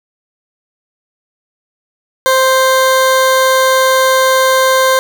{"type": "tone", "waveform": "20% pulse", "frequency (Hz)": 523.3, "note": "C5", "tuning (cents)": 0, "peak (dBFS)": -3, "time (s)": [2.26, 4.99], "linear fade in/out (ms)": 0, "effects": ["7-bit"]}